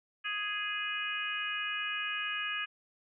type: harmonic tone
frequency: 415.3 Hz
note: G#4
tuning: in tune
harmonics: 3 / 4 / 5 / 6 / 7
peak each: -41 / -37 / -45 / -37 / -39 dBFS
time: 0.24-2.66 s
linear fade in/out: 20 ms
effects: none